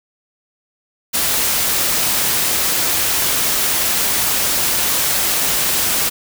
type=noise; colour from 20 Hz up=white; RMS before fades=-17 dBFS; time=1.13-6.1 s; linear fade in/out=20 ms; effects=none